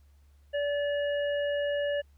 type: harmonic tone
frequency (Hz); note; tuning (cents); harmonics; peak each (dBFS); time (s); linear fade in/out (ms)
577; D5; -31; 1 / 3 / 5; -27 / -37 / -41; 0.53-2.02; 20
effects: added 71 Hz sine -56 dBFS peak until 2.17 s + pink hiss -72 dBFS RMS until 2.17 s